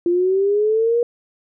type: linear sweep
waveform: sine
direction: up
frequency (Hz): 342.2 to 480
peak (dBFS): -14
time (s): 0.06-1.03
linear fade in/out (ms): 2
effects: none